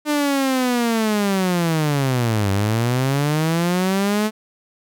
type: linear two-way sweep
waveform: sawtooth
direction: down then up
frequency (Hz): 301.5 to 96.2 to 217.8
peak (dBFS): -13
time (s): 0.05-4.31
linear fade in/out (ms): 50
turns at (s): 2.51
effects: none